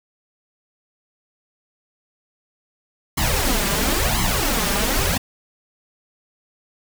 pink noise with flanger, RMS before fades -20 dBFS, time 3.17-5.18 s, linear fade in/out 10 ms, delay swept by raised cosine 0.96 to 5.06 ms, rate 0.97 Hz, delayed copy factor +0.95, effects none

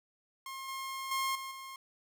sawtooth tone with level steps, 1070 Hz, C6, 38 cents sharp, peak -37 / -34 / -27 / -36 / -40 dBFS, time 0.46-1.76 s, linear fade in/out 2 ms, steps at 0.68 / 1.11 / 1.35 / 1.51 s, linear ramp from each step 5 ms, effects none

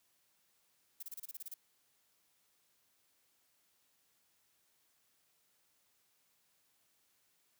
violet noise bursts, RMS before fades -45 dBFS, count 10, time 1-1.541 s, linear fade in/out 5 ms, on 28 ms, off 29 ms, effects white hiss -75 dBFS RMS until 7.59 s + high-pass 60 Hz 12 dB/octave

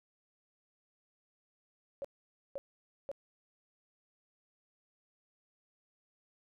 sine tone bursts, 556 Hz, C#5, 5 cents sharp, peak -36 dBFS, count 3, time 2.02-3.115 s, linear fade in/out 0 ms, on 25 ms, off 510 ms, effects none

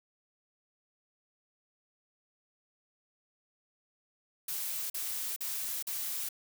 blue noise bursts, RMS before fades -36 dBFS, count 4, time 4.48-6.289 s, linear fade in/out 5 ms, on 420 ms, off 43 ms, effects none

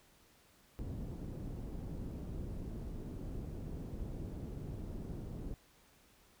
pink low-pass noise, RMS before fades -43 dBFS, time 0.79-5.54 s, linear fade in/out 0 ms, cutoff 320 Hz, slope 12 dB/octave, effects pink hiss -66 dBFS RMS until 6.4 s

